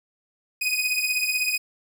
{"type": "beating tone pair", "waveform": "sawtooth", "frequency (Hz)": [2489, 2505], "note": ["D#7", "D#7"], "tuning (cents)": [0, 11], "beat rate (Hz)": 16, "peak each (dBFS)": -22, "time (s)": [0.61, 1.58], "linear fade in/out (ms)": 10, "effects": []}